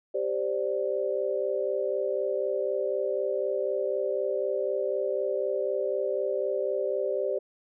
sine chord, G suspended fourth, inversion none, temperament equal, 392 / 523.3 / 587.3 Hz, G4 / C5 / D5, 0 / 0 / 0 cents, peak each -30 dBFS, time 0.14-7.39 s, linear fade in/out 10 ms, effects none

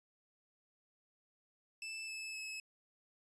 sawtooth tone with pitch steps, 2637 / 2611 / 2586 Hz, E7 / E7 / E7, 0 / -17 / -34 cents, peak -39 dBFS, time 1.82-2.6 s, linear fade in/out 2 ms, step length 260 ms, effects resampled to 22050 Hz

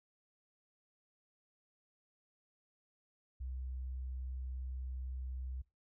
sine tone, 64.1 Hz, C2, 35 cents flat, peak -39 dBFS, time 3.4-5.62 s, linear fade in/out 10 ms, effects noise-tail reverb RT60 0.3 s tail -24 dB re dry

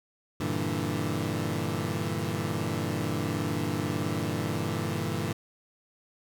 20% pulse chord, E half-diminished seventh, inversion first, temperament equal, 98 / 116.54 / 146.83 / 164.81 Hz, G2 / Bb2 / D3 / E3, 0 / 0 / 0 / 0 cents, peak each -29 dBFS, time 0.4-5.33 s, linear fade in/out 5 ms, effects none

